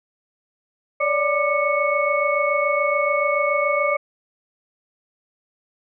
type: tone cluster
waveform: sine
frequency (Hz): 567 / 594 / 1191 / 2209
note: C#5 / D5 / D6 / C#7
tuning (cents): +39 / +20 / +24 / -7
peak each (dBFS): -23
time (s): 1-3.97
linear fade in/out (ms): 10
effects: none